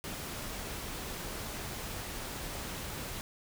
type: noise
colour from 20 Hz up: pink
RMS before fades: -40 dBFS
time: 0.04-3.21 s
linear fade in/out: 0 ms
effects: none